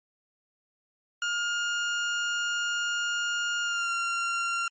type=tone with pitch glide; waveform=30% pulse; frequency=1417 to 1381.4 Hz; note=F6 to F6; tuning=+25 to -19 cents; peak=-24 dBFS; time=1.22-4.68 s; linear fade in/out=2 ms; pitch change=-44 cents; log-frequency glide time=3.62-3.92 s; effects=MP3 32 kbps